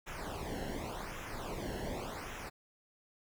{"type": "noise with flanger", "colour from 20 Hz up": "brown", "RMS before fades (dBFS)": -41, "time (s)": [0.06, 2.5], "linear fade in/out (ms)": 20, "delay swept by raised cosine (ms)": [0.22, 0.84], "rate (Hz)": 0.88, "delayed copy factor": -0.8, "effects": []}